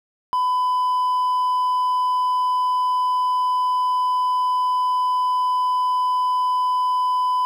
triangle tone with hard clipping, 1002 Hz, B5, 25 cents sharp, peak -18 dBFS, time 0.33-7.45 s, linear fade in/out 0 ms, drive 5 dB, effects none

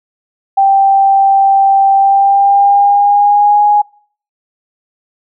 sine tone with pitch glide, 784 to 829.2 Hz, G5 to G#5, 0 to -3 cents, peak -5 dBFS, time 0.57-3.82 s, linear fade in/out 10 ms, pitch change +97 cents, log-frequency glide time 1.96-3.63 s, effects noise-tail reverb RT60 0.5 s tail -24 dB re dry

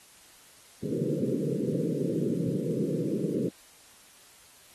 pink band-pass noise, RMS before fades -29 dBFS, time 0.83-3.49 s, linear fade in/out 5 ms, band 130 to 520 Hz, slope 96 dB/octave, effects white hiss -55 dBFS RMS until 4.74 s + AAC 32 kbps

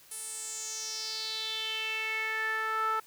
sawtooth tone with band-pass filter sweep, 440 Hz, A4, in tune, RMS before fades -34 dBFS, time 0.11-3 s, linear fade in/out 5 ms, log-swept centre 10000 to 1200 Hz, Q 5, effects white hiss -57 dBFS RMS until 3.06 s

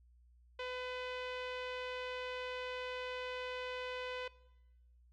sawtooth tone with low-pass filter, 503 Hz, B4, 32 cents sharp, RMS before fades -42 dBFS, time 0.59-4.28 s, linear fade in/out 5 ms, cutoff 3100 Hz, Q 2.1, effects noise-tail reverb RT60 1.0 s tail -21 dB re dry + added 60 Hz sine -62 dBFS peak until 5.12 s

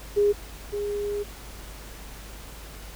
sine tone pair in turn, 410.1 / 410.1 Hz, G#4 / G#4, -22 / -22 cents, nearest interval unison, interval 0 cents, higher neither, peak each -17 / -26 dBFS, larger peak first, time 0.16-0.33 / 0.72-1.24 s, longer second, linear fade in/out 20 ms, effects added 51 Hz sine -41 dBFS peak until 2.95 s + pink hiss -44 dBFS RMS until 2.95 s

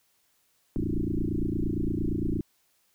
sine tone with frequency modulation, 155.56 Hz, D#3, in tune, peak -25 dBFS, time 0.76-2.41 s, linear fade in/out 0 ms, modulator 28.7 Hz, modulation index 6.7, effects white hiss -69 dBFS RMS until 2.94 s

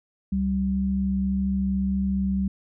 sine tone pair together, 69.2 / 193.48 Hz, C#2 / G3, -2 / -22 cents, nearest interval octave + tritone, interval 1780 cents, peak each -29 / -22 dBFS, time 0.32-2.48 s, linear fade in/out 5 ms, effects none

